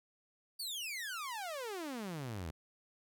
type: exponential sweep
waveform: sawtooth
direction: down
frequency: 4699 to 74.3 Hz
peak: -36 dBFS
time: 0.59-2.51 s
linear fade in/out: 10 ms
effects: none